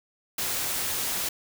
white noise, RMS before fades -29 dBFS, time 0.38-1.29 s, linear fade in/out 5 ms, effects none

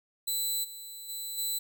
10% pulse tone with level steps, 4000 Hz, B7, 21 cents sharp, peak -21 / -34 / -28 / -22 dBFS, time 0.27-1.59 s, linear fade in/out 10 ms, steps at 0.63 / 1.08 / 1.37 s, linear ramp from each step 20 ms, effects none

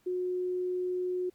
sine tone, 363.3 Hz, F#4, 32 cents flat, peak -29 dBFS, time 0.06-1.3 s, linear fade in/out 10 ms, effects pink hiss -69 dBFS RMS until 1.34 s

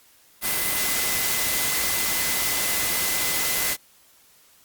sine tone in noise, 2028 Hz, B6, 45 cents sharp, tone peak -32 dBFS, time 0.41-3.77 s, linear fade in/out 50 ms, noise white, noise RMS -24 dBFS, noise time 0.41-3.77 s, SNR -11 dB, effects white hiss -56 dBFS RMS until 4.64 s + Opus 48 kbps

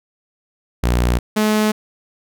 sawtooth tone pair in turn, 60.2 / 214 Hz, B1 / A3, -44 / -48 cents, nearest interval octave + minor seventh, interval 2196 cents, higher second, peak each -10 dBFS, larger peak neither, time 0.83-1.19 / 1.36-1.72 s, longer neither, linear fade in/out 10 ms, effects none

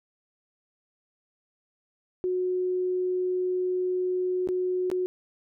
sine tone with dropouts, 365.7 Hz, F#4, 20 cents flat, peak -24 dBFS, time 2.24-5.06 s, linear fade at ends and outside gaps 0 ms, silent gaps 4.474-4.488 / 4.901-4.915 s, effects none

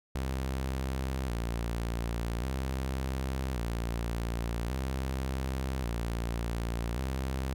sawtooth tone with vibrato, 61.74 Hz, B1, in tune, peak -27 dBFS, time 0.15-7.54 s, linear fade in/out 5 ms, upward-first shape square, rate 0.44 Hz, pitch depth 110 cents each way, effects none

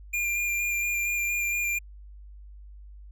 square tone with vibrato, 2399 Hz, D7, 36 cents sharp, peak -26 dBFS, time 0.13-1.79 s, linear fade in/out 10 ms, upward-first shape square, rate 4.3 Hz, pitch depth 12 cents each way, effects added 50 Hz sine -43 dBFS peak until 3.11 s

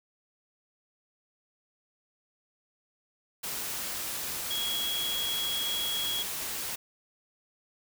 sine tone in noise, 3322 Hz, G#7, in tune, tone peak -30 dBFS, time 4.5-6.23 s, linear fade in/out 10 ms, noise white, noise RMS -35 dBFS, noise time 3.43-6.76 s, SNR +2 dB, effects none

